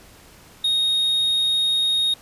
triangle tone, 3729 Hz, A#7, in tune, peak -16 dBFS, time 0.64-2.14 s, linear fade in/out 5 ms, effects pink hiss -48 dBFS RMS until 2.21 s + resampled to 32000 Hz

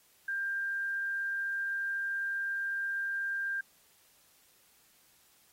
sine tone, 1592 Hz, G6, 26 cents sharp, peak -31 dBFS, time 0.28-3.61 s, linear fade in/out 5 ms, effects white hiss -65 dBFS RMS until 5.52 s + AAC 48 kbps

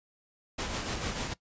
pink noise with tremolo, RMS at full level -32 dBFS, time 0.58-1.34 s, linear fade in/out 10 ms, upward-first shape triangle, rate 6.7 Hz, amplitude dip 50%, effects noise-tail reverb RT60 0.1 s tail -19 dB re dry + resampled to 16000 Hz

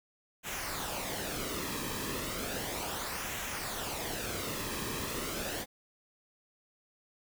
pink noise with flanger, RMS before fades -37 dBFS, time 0.43-5.66 s, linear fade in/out 50 ms, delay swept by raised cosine 0.21 to 1.41 ms, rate 0.34 Hz, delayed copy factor -0.55, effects none

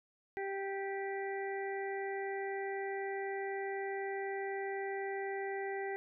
harmonic tone, 392 Hz, G4, in tune, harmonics 1 / 2 / 4 / 5 / 6, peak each -38 / -42 / -49 / -44 / -56 dBFS, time 0.37-5.96 s, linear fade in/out 0 ms, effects none

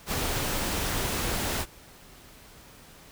pink noise, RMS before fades -29 dBFS, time 0.06-1.66 s, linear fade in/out 50 ms, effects pink hiss -51 dBFS RMS until 3.11 s

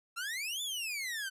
sawtooth exponential two-way sweep, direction up then down, 1321 to 3556 to 1507 Hz, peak -32 dBFS, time 0.16-1.3 s, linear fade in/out 20 ms, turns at 0.62 s, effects resampled to 32000 Hz

